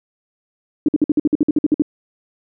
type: tone bursts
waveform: sine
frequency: 300 Hz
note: D4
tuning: 37 cents sharp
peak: -10 dBFS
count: 13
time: 0.86-1.821 s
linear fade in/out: 2 ms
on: 25 ms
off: 53 ms
effects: none